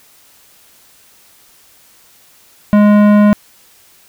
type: tone with tanh clipping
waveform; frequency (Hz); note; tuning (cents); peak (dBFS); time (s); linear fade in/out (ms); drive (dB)
sine; 207.6; G#3; 0; -7; 2.73-3.33; 0; 16
effects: white hiss -47 dBFS RMS until 4.08 s